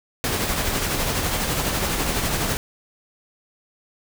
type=noise with tremolo; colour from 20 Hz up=pink; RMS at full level=-22 dBFS; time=0.24-2.57 s; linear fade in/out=0 ms; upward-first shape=sine; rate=12 Hz; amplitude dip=35%; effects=none